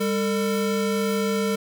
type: tone pair together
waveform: square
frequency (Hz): 200.2 / 449.1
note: G3 / A4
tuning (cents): +37 / +35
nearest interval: octave + major second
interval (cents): 1398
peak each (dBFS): -25 / -25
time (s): 0-1.56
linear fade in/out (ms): 10
effects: none